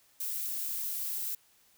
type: noise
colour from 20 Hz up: violet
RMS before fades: -35 dBFS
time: 0.2-1.35 s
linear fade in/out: 5 ms
effects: white hiss -65 dBFS RMS until 1.77 s